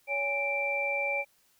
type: tone cluster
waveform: sine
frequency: 562 / 824 / 2349 Hz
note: C#5 / G#5 / D7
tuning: +24 / -14 / 0 cents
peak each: -33 / -37 / -29 dBFS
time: 0.07-1.25 s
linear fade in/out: 50 ms
effects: white hiss -67 dBFS RMS until 1.59 s